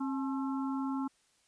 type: harmonic tone with a mistuned harmonic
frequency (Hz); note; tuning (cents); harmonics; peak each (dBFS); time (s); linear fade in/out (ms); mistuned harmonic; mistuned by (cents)
268.1; C4; +42; 1 / 3 / 4 / 5; -32 / -42 / -44 / -46; 0-1.08; 10; 3; +110
effects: white hiss -70 dBFS RMS until 1.47 s + resampled to 22050 Hz